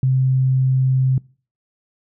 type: tone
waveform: sine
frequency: 130.81 Hz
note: C3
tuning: in tune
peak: -13 dBFS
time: 0.03-1.18 s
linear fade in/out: 2 ms
effects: noise-tail reverb RT60 0.4 s tail -24 dB re dry